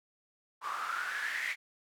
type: noise with band-pass filter sweep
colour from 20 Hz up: white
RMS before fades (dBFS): -36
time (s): 0.61-1.56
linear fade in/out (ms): 50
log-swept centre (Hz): 1100 to 2100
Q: 8.6
effects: none